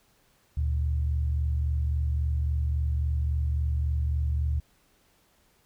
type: tone pair together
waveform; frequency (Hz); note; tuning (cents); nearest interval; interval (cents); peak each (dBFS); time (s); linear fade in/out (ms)
sine; 74.3 / 117.94; D2 / A#2; +21 / +21; minor sixth; 800; -24 / -33; 0.57-4.6; 5
effects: pink hiss -65 dBFS RMS until 5.65 s